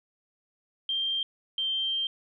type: tone pair in turn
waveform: sine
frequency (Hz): 3173 / 3151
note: G7 / G7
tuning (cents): +20 / +8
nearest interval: unison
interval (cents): 12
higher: first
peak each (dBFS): -26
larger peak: neither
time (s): 0.89-1.23 / 1.58-2.07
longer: second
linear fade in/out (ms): 2
effects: none